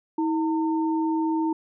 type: tone pair together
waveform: sine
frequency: 320.8 / 907.4 Hz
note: E4 / A#5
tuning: -47 / -47 cents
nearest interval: octave + tritone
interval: 1800 cents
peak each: -22 / -29 dBFS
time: 0.18-1.53 s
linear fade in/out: 5 ms
effects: none